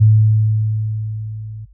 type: tone with level ramp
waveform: sine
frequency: 108.4 Hz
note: A2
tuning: 25 cents flat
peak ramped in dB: -5 to -28 dBFS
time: 0-1.66 s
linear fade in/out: 20 ms
effects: added 50 Hz sine -43 dBFS peak until 1.73 s